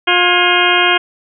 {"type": "harmonic tone with a mistuned harmonic", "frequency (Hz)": 355.5, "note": "F4", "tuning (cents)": 31, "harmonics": [1, 2, 3, 4, 5, 6, 7, 8, 9], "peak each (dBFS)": [-18, -18, -18, -18, -18, -18, -18, -18, -18], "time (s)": [0.07, 0.98], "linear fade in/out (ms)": 10, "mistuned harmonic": 5, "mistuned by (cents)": -120, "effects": []}